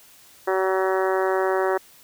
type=harmonic tone; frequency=189.2 Hz; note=F#3; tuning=39 cents sharp; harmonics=2 / 3 / 4 / 5 / 6 / 7 / 8 / 9 / 10; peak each=-22 / -26 / -28 / -30 / -32 / -33 / -34 / -35 / -36 dBFS; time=0.47-1.78 s; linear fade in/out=10 ms; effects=white hiss -51 dBFS RMS until 2.03 s